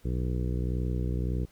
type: harmonic tone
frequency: 61.74 Hz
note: B1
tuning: in tune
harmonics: 1 / 2 / 3 / 4 / 5 / 6 / 7 / 8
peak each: -29 / -32 / -36 / -44 / -40 / -43 / -43 / -47 dBFS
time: 0.04-1.46 s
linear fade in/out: 20 ms
effects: pink hiss -62 dBFS RMS until 1.51 s